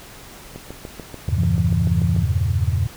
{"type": "click train", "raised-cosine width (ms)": 2, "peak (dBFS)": -19, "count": 12, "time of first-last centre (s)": [0.56, 2.163], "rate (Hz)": 6.86}
{"type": "chord", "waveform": "sine", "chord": "E diminished seventh", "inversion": "none", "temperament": "equal", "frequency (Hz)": [82.41, 98, 116.54, 138.59], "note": ["E2", "G2", "Bb2", "Db3"], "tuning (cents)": [0, 0, 0, 0], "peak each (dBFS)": [-21, -21, -24, -26], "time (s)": [1.28, 2.87], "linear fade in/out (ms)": 5}
{"type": "tone", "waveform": "sine", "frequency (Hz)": 168, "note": "E3", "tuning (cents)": 33, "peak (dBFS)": -20, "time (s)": [1.38, 2.23], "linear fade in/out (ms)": 5}
{"effects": ["pink hiss -41 dBFS RMS until 2.96 s"]}